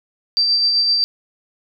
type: tone with tremolo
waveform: sine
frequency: 4681 Hz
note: D8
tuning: 7 cents flat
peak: -12 dBFS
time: 0.37-1.04 s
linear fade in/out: 0 ms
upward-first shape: sine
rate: 7.8 Hz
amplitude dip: 30%
effects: none